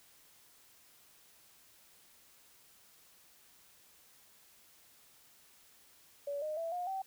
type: tone with pitch steps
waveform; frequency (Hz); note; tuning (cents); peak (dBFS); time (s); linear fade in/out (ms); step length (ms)
sine; 570 / 614.4 / 662.4 / 714 / 769.7; C#5 / D#5 / E5 / F5 / G5; +48 / -22 / +8 / +38 / -32; -35; 6.27-7.02; 5; 150
effects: white hiss -63 dBFS RMS until 7.06 s